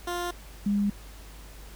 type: tone pair in turn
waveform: 15% pulse / sine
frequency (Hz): 351 / 203.2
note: F4 / G#3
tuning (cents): +9 / -38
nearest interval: major sixth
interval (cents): 947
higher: first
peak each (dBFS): -23 / -22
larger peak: second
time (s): 0.07-0.31 / 0.66-0.9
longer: neither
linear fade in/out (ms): 5
effects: added 50 Hz sine -44 dBFS peak until 1.75 s + pink hiss -50 dBFS RMS until 1.75 s